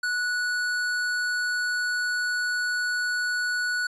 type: tone with hard clipping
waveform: sine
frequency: 1472 Hz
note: F#6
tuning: 9 cents flat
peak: -26 dBFS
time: 0.03-3.87 s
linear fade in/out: 5 ms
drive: 13 dB
effects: resampled to 22050 Hz